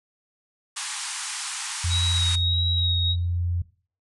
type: band-pass noise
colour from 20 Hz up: white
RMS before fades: -32 dBFS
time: 0.76-2.36 s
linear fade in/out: 10 ms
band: 790 to 10000 Hz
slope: 96 dB/octave
type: tone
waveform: sine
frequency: 87.31 Hz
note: F2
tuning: in tune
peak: -22 dBFS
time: 1.84-3.62 s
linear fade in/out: 5 ms
type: tone with vibrato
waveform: sine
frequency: 3807 Hz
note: A#7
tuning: 36 cents sharp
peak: -23 dBFS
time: 1.89-3.16 s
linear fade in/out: 50 ms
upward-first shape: sine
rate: 1.6 Hz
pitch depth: 21 cents each way
effects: noise-tail reverb RT60 0.4 s tail -18 dB re dry